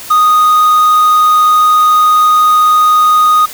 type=tone with quantisation; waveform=triangle; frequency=1241 Hz; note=D#6; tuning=5 cents flat; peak=-3 dBFS; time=0.1-3.46 s; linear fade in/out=10 ms; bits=5; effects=white hiss -28 dBFS RMS until 3.53 s